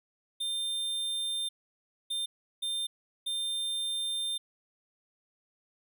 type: tone bursts at uneven times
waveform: square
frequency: 3600 Hz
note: A7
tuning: 39 cents sharp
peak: -31 dBFS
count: 4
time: 0.4-1.49 / 2.1-2.26 / 2.62-2.87 / 3.26-4.38 s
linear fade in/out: 10 ms
effects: none